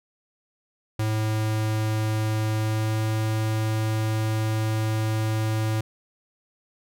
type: tone with pitch glide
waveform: square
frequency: 108.8 to 109.49 Hz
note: A2 to A2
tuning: -19 to -8 cents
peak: -23 dBFS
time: 0.99-5.81 s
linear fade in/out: 5 ms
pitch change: +11 cents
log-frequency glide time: 2.58-3.03 s
effects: none